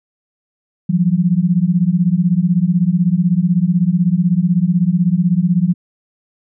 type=beating tone pair; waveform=sine; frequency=168.5 / 184.5 Hz; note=E3 / F#3; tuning=+38 / -5 cents; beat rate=16 Hz; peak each=-14 dBFS; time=0.89-5.74 s; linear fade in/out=10 ms; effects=none